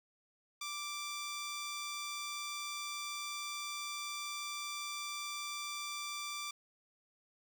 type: tone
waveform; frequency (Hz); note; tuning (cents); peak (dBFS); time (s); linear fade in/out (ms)
10% pulse; 1174.7; D6; 0; -31; 0.61-6.51; 5
effects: none